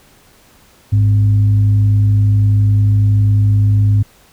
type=tone with frequency modulation; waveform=sine; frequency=103.4 Hz; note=G#2; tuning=7 cents flat; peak=-8 dBFS; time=0.92-4.03 s; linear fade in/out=10 ms; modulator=155 Hz; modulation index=0.24; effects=pink hiss -48 dBFS RMS until 4.32 s